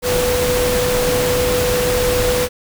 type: tone in noise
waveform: sine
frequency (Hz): 495.2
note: B4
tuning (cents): +5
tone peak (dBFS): -16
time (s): 0.02-2.49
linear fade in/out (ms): 50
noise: pink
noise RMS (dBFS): -20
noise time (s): 0.02-2.49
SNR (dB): +1
effects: none